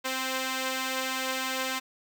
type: tone pair together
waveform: 5% pulse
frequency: 261.6 / 520 Hz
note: C4 / C5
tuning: 0 / -11 cents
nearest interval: octave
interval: 1189 cents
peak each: -19 / -22 dBFS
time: 0.04-1.8 s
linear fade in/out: 20 ms
effects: none